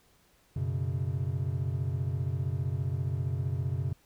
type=chord; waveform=triangle; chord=F# suspended fourth; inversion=none; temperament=equal; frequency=92.5 / 123.47 / 138.59 Hz; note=F#2 / B2 / C#3; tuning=0 / 0 / 0 cents; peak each=-31 dBFS; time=0.56-3.93 s; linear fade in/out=5 ms; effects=pink hiss -65 dBFS RMS until 4.05 s